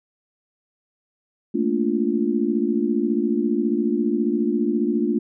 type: chord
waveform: sine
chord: Bb major seventh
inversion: third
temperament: just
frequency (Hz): 218.5 / 233.1 / 291.4 / 349.6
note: A3 / Bb3 / D4 / F4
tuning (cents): -12 / 0 / -13 / +2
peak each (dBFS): -24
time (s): 1.54-5.19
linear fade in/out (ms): 10
effects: none